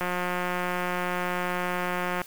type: click train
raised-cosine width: 0.5 ms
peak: -14 dBFS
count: 396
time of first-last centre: 0.01-2.217 s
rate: 179 Hz
effects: white hiss -47 dBFS RMS until 2.26 s